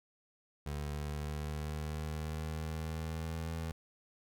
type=tone with pitch glide; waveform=25% pulse; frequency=73.42 to 81.46 Hz; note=D2 to E2; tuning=0 to -20 cents; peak=-33 dBFS; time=0.66-3.72 s; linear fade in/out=5 ms; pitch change=+180 cents; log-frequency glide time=0.83-3.48 s; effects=none